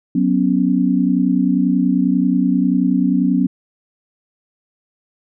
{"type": "chord", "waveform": "sine", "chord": "F# suspended fourth", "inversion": "none", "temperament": "equal", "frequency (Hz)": [185, 246.9, 277.2], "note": ["F#3", "B3", "C#4"], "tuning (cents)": [0, 0, 0], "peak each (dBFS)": -17, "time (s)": [0.15, 3.47], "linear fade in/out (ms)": 5, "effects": []}